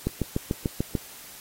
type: click train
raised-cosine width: 3 ms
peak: -11 dBFS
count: 7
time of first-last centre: 0.07-0.952 s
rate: 6.8 Hz
effects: white hiss -45 dBFS RMS until 1.4 s + AAC 48 kbps